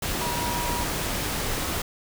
sine tone in noise, 960 Hz, B5, 49 cents flat, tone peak -30 dBFS, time 0.21-0.84 s, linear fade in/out 5 ms, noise pink, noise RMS -28 dBFS, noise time 0.02-1.82 s, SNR -5 dB, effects none

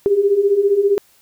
sine beating tone pair, 389.5 / 404.5 Hz, G4 / G#4, -11 / -46 cents, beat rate 15 Hz, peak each -18 / -13 dBFS, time 0.06-0.98 s, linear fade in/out 0 ms, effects white hiss -54 dBFS RMS until 1.21 s

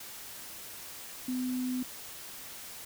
sine tone in noise, 253.1 Hz, B3, 43 cents sharp, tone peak -30 dBFS, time 1.28-1.83 s, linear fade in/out 5 ms, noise white, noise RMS -45 dBFS, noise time 0-2.85 s, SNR +12 dB, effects none

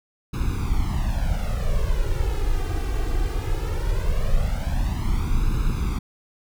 brown noise with flanger, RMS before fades -22 dBFS, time 0.33-5.99 s, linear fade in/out 10 ms, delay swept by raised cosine 0.78 to 2.58 ms, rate 0.19 Hz, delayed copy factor +0.9, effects none

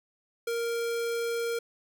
square tone, 466.2 Hz, A#4, in tune, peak -29 dBFS, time 0.47-1.59 s, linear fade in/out 5 ms, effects none

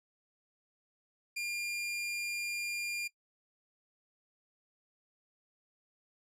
sawtooth tone, 2400 Hz, D7, 37 cents sharp, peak -31 dBFS, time 1.36-3.08 s, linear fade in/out 10 ms, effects noise-tail reverb RT60 0.1 s tail -19 dB re dry + low-pass 12000 Hz 12 dB/octave

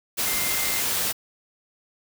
sine tone in noise, 2093 Hz, C7, in tune, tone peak -32 dBFS, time 0.25-0.82 s, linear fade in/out 20 ms, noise white, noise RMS -25 dBFS, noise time 0.17-1.13 s, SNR -10 dB, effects none

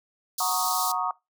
pink high-pass noise, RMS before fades -30 dBFS, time 0.38-0.92 s, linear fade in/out 5 ms, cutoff 4000 Hz, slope 48 dB/octave
sine chord, D# minor seventh, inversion first, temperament equal with one note detuned, 735.3 / 932.3 / 1108.7 / 1244.5 Hz, F#5 / A#5 / C#6 / D#6, -11 / 0 / 0 / 0 cents, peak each -30 dBFS, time 0.4-1.11 s, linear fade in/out 2 ms
effects noise-tail reverb RT60 0.2 s tail -21 dB re dry

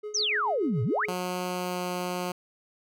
triangle tone with tremolo, 421.4 Hz, G#4, 25 cents sharp, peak -30 dBFS, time 0.03-1.13 s, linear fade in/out 10 ms, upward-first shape triangle, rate 6.9 Hz, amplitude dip 75%
sine exponential two-way sweep, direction down then up, 6520 to 106.8 to 2505 Hz, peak -24 dBFS, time 0.14-1.06 s, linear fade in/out 10 ms, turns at 0.83 s
10% pulse tone with pitch glide, 181 to 179.65 Hz, F#3 to F3, -38 to +49 cents, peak -21 dBFS, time 1.08-2.32 s, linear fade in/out 5 ms, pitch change -13 cents, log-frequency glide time 1.46-1.78 s
effects none

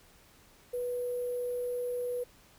sine tone with sample-and-hold, 490.9 Hz, B4, 10 cents flat, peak -31 dBFS, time 0.73-2.24 s, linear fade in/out 10 ms, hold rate 11025 Hz, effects pink hiss -60 dBFS RMS until 2.58 s

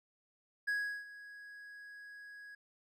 triangle tone with ADSR envelope, 1661.2 Hz, G#6, in tune, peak -29 dBFS, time 0.67-2.55 s, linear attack 15 ms, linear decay 360 ms, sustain -18 dB, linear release 5 ms, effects none

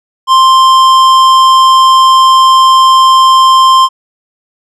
sine tone with tanh clipping, 1050 Hz, C6, 6 cents sharp, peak -4 dBFS, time 0.27-3.89 s, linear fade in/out 50 ms, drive 13 dB, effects none

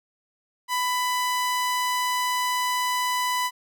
sawtooth tone, 996 Hz, B5, 14 cents sharp, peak -19 dBFS, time 0.68-3.51 s, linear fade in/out 50 ms, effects none

